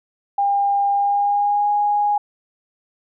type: tone with pitch glide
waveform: sine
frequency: 803 to 825.6 Hz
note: G5 to G#5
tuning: +41 to -10 cents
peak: -15 dBFS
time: 0.38-2.18 s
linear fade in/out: 5 ms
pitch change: +49 cents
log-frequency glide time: 0.91-1.71 s
effects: none